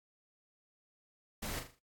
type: noise with echo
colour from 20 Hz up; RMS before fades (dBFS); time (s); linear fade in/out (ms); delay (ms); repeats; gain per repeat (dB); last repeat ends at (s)
pink; -40; 1.42-1.6; 10; 39; 5; -7; 1.795
effects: noise-tail reverb RT60 0.1 s tail -17 dB re dry + AAC 64 kbps